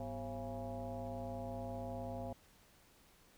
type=tone with frequency modulation; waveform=sine; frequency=392 Hz; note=G4; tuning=in tune; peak=-40 dBFS; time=0-2.33 s; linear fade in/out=2 ms; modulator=145 Hz; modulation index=2.7; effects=pink hiss -66 dBFS RMS until 3.37 s